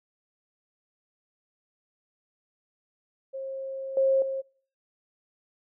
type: tone with level steps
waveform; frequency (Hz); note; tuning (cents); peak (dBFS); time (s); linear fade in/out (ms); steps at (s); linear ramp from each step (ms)
sine; 536; C5; +42; -32 / -19 / -28; 3.33-4.42; 20; 3.97 / 4.22; 2
effects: noise-tail reverb RT60 0.5 s tail -25 dB re dry